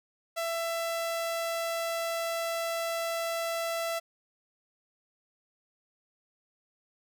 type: tone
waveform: sawtooth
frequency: 667 Hz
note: E5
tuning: 20 cents sharp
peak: -26 dBFS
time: 0.36-4 s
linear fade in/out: 20 ms
effects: none